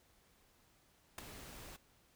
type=noise with ADSR envelope; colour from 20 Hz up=pink; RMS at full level=-40 dBFS; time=1.18-1.77 s; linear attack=4 ms; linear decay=9 ms; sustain=-12 dB; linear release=15 ms; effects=pink hiss -70 dBFS RMS until 2.15 s